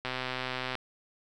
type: click train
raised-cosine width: 0.3 ms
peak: -17 dBFS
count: 91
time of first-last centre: 0.05-0.753 s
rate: 128 Hz
effects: none